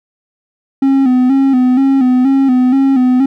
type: tone with vibrato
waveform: triangle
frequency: 261.6 Hz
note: C4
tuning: in tune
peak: -5 dBFS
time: 0.82-3.26 s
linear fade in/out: 5 ms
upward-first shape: square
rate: 2.1 Hz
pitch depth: 62 cents each way
effects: none